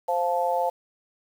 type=chord; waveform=sine; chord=F major; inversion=second; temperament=just; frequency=523.8 / 698.5 / 873.1 Hz; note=C5 / F5 / A5; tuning=+2 / 0 / -14 cents; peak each=-26 dBFS; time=0.08-0.7 s; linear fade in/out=10 ms; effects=8-bit